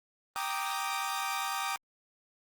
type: chord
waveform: sawtooth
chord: Eb major seventh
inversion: first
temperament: equal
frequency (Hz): 784 / 932.3 / 1174.7 / 1244.5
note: G5 / Bb5 / D6 / Eb6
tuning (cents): 0 / 0 / 0 / 0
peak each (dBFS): -33 / -35 / -33 / -34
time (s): 0.36-1.76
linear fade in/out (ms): 0
effects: Opus 24 kbps